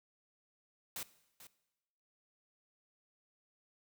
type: noise with echo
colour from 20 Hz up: white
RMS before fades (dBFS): -42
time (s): 0.96-1.03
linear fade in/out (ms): 2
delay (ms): 440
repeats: 1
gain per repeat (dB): -13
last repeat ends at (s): 1.47
effects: noise-tail reverb RT60 1.0 s tail -18 dB re dry